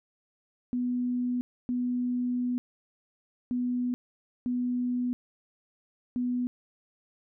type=tone bursts at uneven times; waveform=sine; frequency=246.9 Hz; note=B3; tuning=in tune; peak=-26 dBFS; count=5; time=0.73-1.41 / 1.69-2.58 / 3.51-3.94 / 4.46-5.13 / 6.16-6.47 s; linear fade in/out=0 ms; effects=none